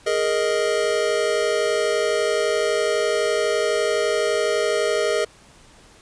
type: chord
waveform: square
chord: Ab suspended second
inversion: none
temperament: just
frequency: 415.3 / 467.2 / 623 Hz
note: Ab4 / Bb4 / Eb5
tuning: 0 / +4 / +2 cents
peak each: -24 dBFS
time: 0.06-5.25 s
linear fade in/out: 10 ms
effects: pink hiss -50 dBFS RMS until 6.01 s + resampled to 22050 Hz